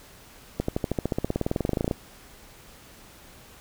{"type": "accelerating click train", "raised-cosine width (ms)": 2, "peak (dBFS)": -11, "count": 25, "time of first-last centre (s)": [0.6, 1.912], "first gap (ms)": 84, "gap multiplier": 0.96, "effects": ["pink hiss -50 dBFS RMS until 3.6 s"]}